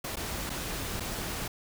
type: noise with dropouts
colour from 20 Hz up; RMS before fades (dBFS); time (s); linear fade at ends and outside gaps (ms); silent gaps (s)
pink; -35; 0.04-1.48; 5; 0.158-0.168 / 0.496-0.5 / 0.999-1.004
effects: none